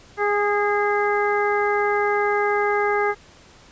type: harmonic tone with a mistuned harmonic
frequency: 412.3 Hz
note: G#4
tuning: 13 cents flat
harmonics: 1 / 2 / 3 / 4 / 5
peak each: -21 / -24 / -26 / -27 / -28 dBFS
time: 0.17-3.15 s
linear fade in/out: 50 ms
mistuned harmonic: 4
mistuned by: -19 cents
effects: pink hiss -49 dBFS RMS until 3.71 s + resampled to 16000 Hz

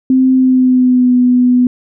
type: tone with pitch glide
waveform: sine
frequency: 260 to 248.4 Hz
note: C4 to B3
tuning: -11 to +10 cents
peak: -6 dBFS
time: 0.1-1.67 s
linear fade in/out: 2 ms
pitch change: -79 cents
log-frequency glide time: 0.33-1.14 s
effects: none

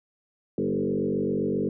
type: tone with frequency modulation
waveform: sine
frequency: 316 Hz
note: D#4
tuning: 27 cents sharp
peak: -23 dBFS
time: 0.58-1.69 s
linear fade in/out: 2 ms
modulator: 47.6 Hz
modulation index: 3.2
effects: none

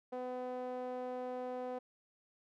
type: tone with band-pass filter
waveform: sawtooth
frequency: 251.6 Hz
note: B3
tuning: 32 cents sharp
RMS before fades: -41 dBFS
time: 0.12-1.79 s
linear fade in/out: 10 ms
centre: 600 Hz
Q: 3.3
effects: none

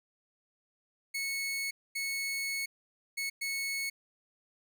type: tone bursts at uneven times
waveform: sawtooth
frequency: 2202 Hz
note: C#7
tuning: 12 cents flat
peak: -29 dBFS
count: 4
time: 1.14-1.71 / 1.95-2.66 / 3.17-3.3 / 3.41-3.9 s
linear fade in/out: 10 ms
effects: none

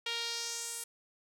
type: tone with band-pass filter sweep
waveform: sawtooth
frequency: 466.2 Hz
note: A#4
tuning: in tune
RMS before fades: -38 dBFS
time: 0.06-0.84 s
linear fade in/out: 5 ms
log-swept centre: 3200 to 10000 Hz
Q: 2.2
effects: none

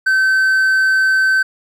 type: tone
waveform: triangle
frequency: 1539 Hz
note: G6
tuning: 32 cents flat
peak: -9 dBFS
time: 0.06-1.43 s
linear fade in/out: 10 ms
effects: none

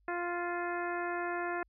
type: harmonic tone with a mistuned harmonic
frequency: 349.2 Hz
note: F4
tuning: in tune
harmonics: 1 / 2 / 3 / 4 / 5 / 6 / 7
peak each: -37 / -38 / -41 / -41 / -41 / -48 / -51 dBFS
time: 0.08-1.63 s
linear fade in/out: 2 ms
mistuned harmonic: 7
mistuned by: +55 cents
effects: added 50 Hz sine -66 dBFS peak until 1.68 s

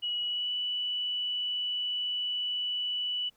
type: tone with pitch glide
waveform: sine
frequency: 2921 to 2962 Hz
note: F#7 to F#7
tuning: -23 to +1 cents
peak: -29 dBFS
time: 0.02-3.3 s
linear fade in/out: 20 ms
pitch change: +24 cents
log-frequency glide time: 0.22-0.51 s
effects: pink hiss -69 dBFS RMS until 3.36 s

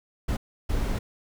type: noise bursts at uneven times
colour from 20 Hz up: brown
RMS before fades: -26 dBFS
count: 2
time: 0.28-0.37 / 0.69-0.99 s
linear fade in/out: 10 ms
effects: none

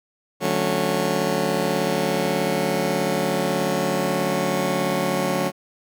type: chord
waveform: 15% pulse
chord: D major seventh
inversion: none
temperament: just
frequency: 146.83 / 183.54 / 220.2 / 275.3 Hz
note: D3 / F#3 / A3 / C#4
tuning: 0 / -14 / +2 / -12 cents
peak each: -22 / -18 / -21 / -22 dBFS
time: 0.4-5.52 s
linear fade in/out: 50 ms
effects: none

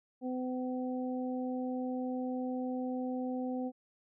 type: harmonic tone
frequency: 253.8 Hz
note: B3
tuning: 47 cents sharp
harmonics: 1 / 2 / 3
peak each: -34 / -40 / -44 dBFS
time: 0.21-3.72 s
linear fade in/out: 50 ms
effects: none

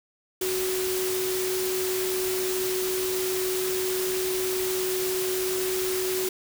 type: tone in noise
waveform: sine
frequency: 372.4 Hz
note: F#4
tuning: 11 cents sharp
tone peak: -26 dBFS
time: 0.41-6.29 s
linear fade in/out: 5 ms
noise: white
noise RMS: -31 dBFS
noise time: 0.41-6.29 s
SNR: +2 dB
effects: none

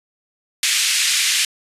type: band-pass noise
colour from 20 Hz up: pink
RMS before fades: -18 dBFS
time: 0.63-1.45 s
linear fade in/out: 2 ms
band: 2100 to 10000 Hz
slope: 24 dB/octave
effects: resampled to 32000 Hz

